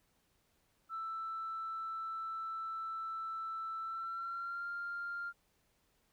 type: tone with pitch glide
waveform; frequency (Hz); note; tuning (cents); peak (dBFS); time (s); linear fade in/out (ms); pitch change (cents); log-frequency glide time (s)
sine; 1325 to 1395.7; E6 to F6; +9 to -2; -37; 0.89-5.33; 50; +89; 3.8-4.69
effects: tanh soft clip ceiling -34 dBFS + pink hiss -75 dBFS RMS until 6.12 s